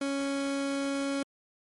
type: tone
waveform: 30% pulse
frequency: 277.2 Hz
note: C#4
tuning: in tune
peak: -26 dBFS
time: 0.01-1.23 s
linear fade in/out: 5 ms
effects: MP3 48 kbps